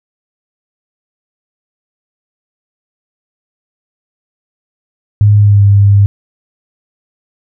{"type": "tone with pitch glide", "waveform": "sine", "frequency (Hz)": [103.83, 100.64], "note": ["G#2", "G2"], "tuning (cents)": [0, 46], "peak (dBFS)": -3, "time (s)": [5.21, 6.06], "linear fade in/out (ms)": 0, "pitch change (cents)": -54, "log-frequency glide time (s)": [5.38, 5.63], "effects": []}